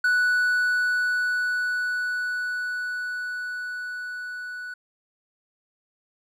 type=tone with level ramp; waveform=triangle; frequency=1480 Hz; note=F#6; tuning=in tune; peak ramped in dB=-16 to -31 dBFS; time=0.04-4.74 s; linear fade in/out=5 ms; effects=none